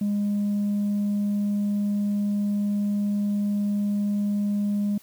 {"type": "tone with tanh clipping", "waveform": "triangle", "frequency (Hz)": 204.7, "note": "G#3", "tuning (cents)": -25, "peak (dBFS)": -22, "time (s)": [0.01, 4.98], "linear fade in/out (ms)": 5, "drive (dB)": 6, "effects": ["white hiss -54 dBFS RMS until 5.02 s"]}